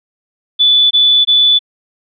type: tone bursts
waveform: sine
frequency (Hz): 3474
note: A7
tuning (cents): -23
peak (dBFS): -6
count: 3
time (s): 0.59-1.592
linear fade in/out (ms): 20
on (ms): 320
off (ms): 21
effects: none